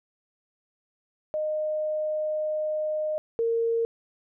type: tone pair in turn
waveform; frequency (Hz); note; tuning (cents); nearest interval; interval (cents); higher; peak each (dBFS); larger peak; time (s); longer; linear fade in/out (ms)
sine; 615 / 459.8; D#5 / A#4; -20 / -24; perfect fourth; 504; first; -25 / -22; second; 1.34-3.18 / 3.39-3.85; first; 0
effects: none